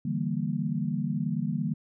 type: chord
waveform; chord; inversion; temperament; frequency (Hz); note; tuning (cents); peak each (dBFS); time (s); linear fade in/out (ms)
sine; E half-diminished seventh; third; equal; 146.83 / 164.81 / 196 / 233.1; D3 / E3 / G3 / Bb3; 0 / 0 / 0 / 0; -32; 0.05-1.74; 5
effects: none